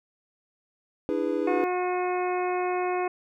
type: chord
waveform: triangle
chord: E dominant seventh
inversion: third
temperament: just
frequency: 296.7 / 329.6 / 412 / 494.4 Hz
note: D4 / E4 / G#4 / B4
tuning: +18 / 0 / -14 / +2 cents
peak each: -28 dBFS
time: 1.09-1.64 s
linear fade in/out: 0 ms
type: harmonic tone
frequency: 361.8 Hz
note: F#4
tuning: 39 cents flat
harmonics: 1 / 2 / 3 / 4 / 5 / 6 / 7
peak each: -27 / -29 / -34 / -41 / -43 / -40 / -40 dBFS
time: 1.47-3.08 s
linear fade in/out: 5 ms
effects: none